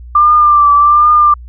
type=tone with vibrato; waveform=sine; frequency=1185 Hz; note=D6; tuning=15 cents sharp; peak=-4 dBFS; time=0.15-1.34 s; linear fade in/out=5 ms; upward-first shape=triangle; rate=1.3 Hz; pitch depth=45 cents each way; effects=added 60 Hz sine -28 dBFS peak until 1.48 s